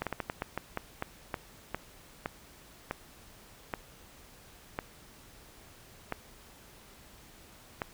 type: slowing click train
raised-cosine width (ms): 0.5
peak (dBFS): -17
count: 17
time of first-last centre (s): 0.02-7.818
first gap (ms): 47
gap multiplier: 1.27
effects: pink hiss -55 dBFS RMS until 7.93 s